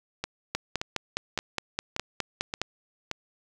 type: two click trains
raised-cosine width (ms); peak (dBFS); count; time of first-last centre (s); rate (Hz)
0.2; -13 / -10; 6 / 11; 0.24-3.114 / 0.55-2.616; 1.74 / 4.84
effects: 8-bit